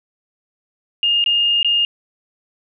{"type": "tone with dropouts", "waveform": "sine", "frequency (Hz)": 2831, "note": "F7", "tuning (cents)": 23, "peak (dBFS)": -13, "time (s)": [1.03, 1.85], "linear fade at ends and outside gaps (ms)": 1, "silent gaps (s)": [[1.241, 1.261], [1.63, 1.646]], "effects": []}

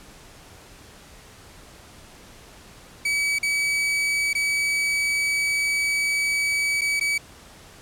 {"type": "tone with dropouts", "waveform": "40% pulse", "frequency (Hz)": 2281, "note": "C#7", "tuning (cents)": 49, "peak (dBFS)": -20, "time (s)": [3.05, 7.18], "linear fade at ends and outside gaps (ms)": 5, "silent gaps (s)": [[3.387, 3.429], [4.332, 4.35], [6.811, 6.816], [6.998, 7.009]], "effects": ["pink hiss -47 dBFS RMS until 7.81 s", "low-pass 11000 Hz 12 dB/octave"]}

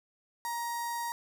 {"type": "tone with notch filter", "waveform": "sawtooth", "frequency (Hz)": 942, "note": "A#5", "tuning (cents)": 18, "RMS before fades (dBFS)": -35, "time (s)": [0.45, 1.12], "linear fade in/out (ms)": 0, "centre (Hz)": 2900, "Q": 0.97, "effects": []}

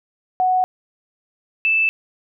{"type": "tone pair in turn", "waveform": "sine", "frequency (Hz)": [740, 2637], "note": ["F#5", "E7"], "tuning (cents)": [0, 0], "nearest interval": "octave + minor seventh", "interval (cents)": 2200, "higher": "second", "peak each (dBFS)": [-14, -14], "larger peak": "neither", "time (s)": [[0.4, 0.64], [1.65, 1.89]], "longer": "neither", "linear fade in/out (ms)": 0, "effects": []}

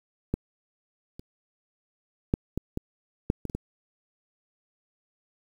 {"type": "clicks", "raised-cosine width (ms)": 3, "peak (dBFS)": [-12, -28, -9, -15, -16, -9, -19, -26, -17], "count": 9, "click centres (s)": [0.34, 1.195, 2.339, 2.576, 2.774, 3.301, 3.453, 3.498, 3.55], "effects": ["8-bit"]}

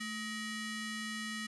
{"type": "ring-modulated tone", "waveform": "sawtooth", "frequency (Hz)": 1052, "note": "C6", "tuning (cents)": 9, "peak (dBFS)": -31, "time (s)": [0, 1.47], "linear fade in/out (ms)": 10, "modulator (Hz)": 833, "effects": ["resampled to 24000 Hz"]}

